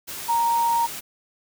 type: tone in noise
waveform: sine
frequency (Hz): 932.3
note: A#5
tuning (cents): 0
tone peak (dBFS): -18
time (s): 0.28-0.87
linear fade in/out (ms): 20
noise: white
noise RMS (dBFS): -34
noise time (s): 0.07-1.01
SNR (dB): +13
effects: none